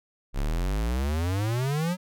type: exponential sweep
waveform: square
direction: up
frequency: 32.57 to 187.2 Hz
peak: -25 dBFS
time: 0.33-1.97 s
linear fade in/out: 50 ms
effects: none